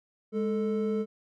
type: tone pair together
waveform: triangle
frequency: 207.7 / 440.1 Hz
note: G#3 / A4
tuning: 0 / 0 cents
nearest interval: octave + minor second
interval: 1300 cents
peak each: -27 dBFS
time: 0.32-1.06 s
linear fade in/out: 50 ms
effects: none